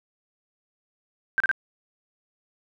sine tone bursts, 1568 Hz, G6, in tune, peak -18 dBFS, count 3, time 1.38-1.514 s, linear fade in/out 0 ms, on 22 ms, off 34 ms, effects none

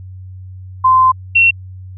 sine tone pair in turn, 1035 / 2721 Hz, C6 / F7, -19 / -46 cents, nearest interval octave + perfect fourth, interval 1673 cents, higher second, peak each -6 dBFS, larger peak neither, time 0.84-1.12 / 1.35-1.51 s, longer first, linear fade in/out 10 ms, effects added 93 Hz sine -29 dBFS peak until 1.97 s

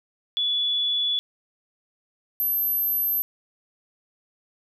sine tone pair in turn, 3426 / 12376 Hz, A7 / G9, -47 / -23 cents, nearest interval octave + minor seventh, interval 2224 cents, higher second, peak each -21 dBFS, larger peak neither, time 0.37-1.19 / 2.4-3.22 s, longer neither, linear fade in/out 0 ms, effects none

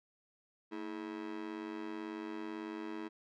45% pulse tone with amplitude modulation, 323.5 Hz, E4, 32 cents flat, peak -36 dBFS, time 0.71-3.09 s, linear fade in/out 20 ms, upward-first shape sine, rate 98.1 Hz, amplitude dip 100%, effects low-pass 3000 Hz 12 dB/octave

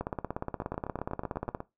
two click trains, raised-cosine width 1 ms, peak -22 / -18 dBFS, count 9 / 27, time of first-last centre 0.62-1.604 / 0.01-1.548 s, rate 8.13 / 16.9 Hz, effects noise-tail reverb RT60 0.2 s tail -17 dB re dry

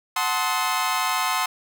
sawtooth chord, F# diminished seventh, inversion none, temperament equal with one note detuned, 740 / 880 / 1046.5 / 1274.3 Hz, F#5 / A5 / C6 / Eb6, 0 / 0 / 0 / +41 cents, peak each -25 / -25 / -21 / -24 dBFS, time 0.16-1.46 s, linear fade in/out 5 ms, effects none

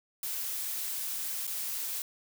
blue noise with dropouts, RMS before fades -35 dBFS, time 0.23-2.02 s, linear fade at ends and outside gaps 1 ms, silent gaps 1.469-1.476 s, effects none

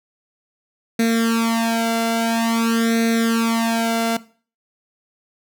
sawtooth tone with flanger, 228.5 Hz, A#3, 34 cents flat, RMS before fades -18 dBFS, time 0.99-4.17 s, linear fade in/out 5 ms, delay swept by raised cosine 0.49 to 1.43 ms, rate 0.49 Hz, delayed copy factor +1, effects noise-tail reverb RT60 0.4 s tail -18 dB re dry

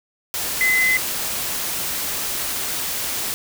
sine tone in noise, 2035 Hz, C7, 49 cents flat, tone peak -15 dBFS, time 0.61-0.97 s, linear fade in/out 0 ms, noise white, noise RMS -25 dBFS, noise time 0.34-3.34 s, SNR +7 dB, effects none

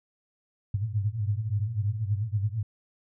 sine tone cluster, 99 / 102.6 / 111.3 / 120.6 Hz, G2 / G#2 / A2 / B2, +18 / -21 / +20 / -41 cents, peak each -31 / -30 / -30 / -39 dBFS, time 0.74-2.63 s, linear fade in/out 5 ms, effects none

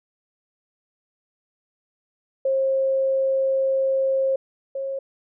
sine tone pair in turn, 535 / 541.5 Hz, C5 / C#5, +38 / -41 cents, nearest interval unison, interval 21 cents, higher second, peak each -18 / -25 dBFS, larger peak first, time 2.45-4.36 / 4.75-4.99 s, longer first, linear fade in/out 5 ms, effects none

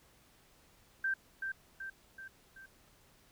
sine tone with echo, 1568 Hz, G6, in tune, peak -30 dBFS, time 1.04-1.14 s, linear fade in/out 5 ms, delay 380 ms, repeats 4, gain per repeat -5 dB, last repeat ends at 2.66 s, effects pink hiss -65 dBFS RMS until 3.31 s

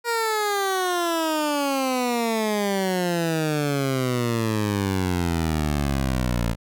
15% pulse exponential sweep, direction down, 476.6 to 56 Hz, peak -15 dBFS, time 0.04-6.56 s, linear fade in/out 50 ms, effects none

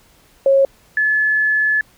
sine tone pair in turn, 545 / 1721.8 Hz, C#5 / A6, -29 / -38 cents, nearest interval octave + minor sixth, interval 1991 cents, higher second, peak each -9 / -13 dBFS, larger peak first, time 0.46-0.65 / 0.97-1.81 s, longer second, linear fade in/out 2 ms, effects pink hiss -52 dBFS RMS until 1.97 s

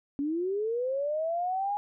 sine linear sweep, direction up, 274.6 to 830.6 Hz, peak -27 dBFS, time 0.19-1.77 s, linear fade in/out 0 ms, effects none

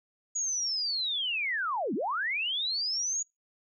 sine linear two-way sweep, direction down then up, 6830 to 185 to 6830 Hz, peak -28 dBFS, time 0.35-3.23 s, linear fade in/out 10 ms, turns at 1.94 s, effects noise-tail reverb RT60 0.2 s tail -25 dB re dry

